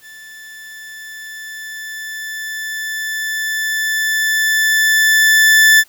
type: tone with level ramp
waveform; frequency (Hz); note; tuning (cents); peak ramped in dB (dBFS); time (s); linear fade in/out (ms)
40% pulse; 1754; A6; -6; -35 to -5; 0.01-5.84; 50
effects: white hiss -50 dBFS RMS until 5.88 s